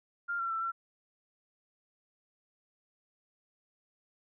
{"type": "tone with pitch steps", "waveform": "sine", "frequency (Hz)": [1399, 1360, 1334, 1355], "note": ["F6", "F6", "E6", "E6"], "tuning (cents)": [3, -46, 20, 47], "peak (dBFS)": -31, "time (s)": [0.28, 0.72], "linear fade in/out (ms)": 20, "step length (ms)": 110, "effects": []}